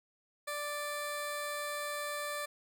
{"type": "tone with notch filter", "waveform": "10% pulse", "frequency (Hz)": 587.3, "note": "D5", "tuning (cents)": 0, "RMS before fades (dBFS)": -38, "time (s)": [0.47, 2.46], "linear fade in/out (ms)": 10, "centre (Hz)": 2900, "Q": 2, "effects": []}